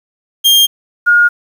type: tone pair in turn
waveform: 40% pulse / sine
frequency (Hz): 3207 / 1428.6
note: G7 / F6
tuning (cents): +39 / +39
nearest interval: octave + major second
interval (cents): 1400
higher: first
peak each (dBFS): -5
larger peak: neither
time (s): 0.44-0.67 / 1.06-1.29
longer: neither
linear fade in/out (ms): 20
effects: 7-bit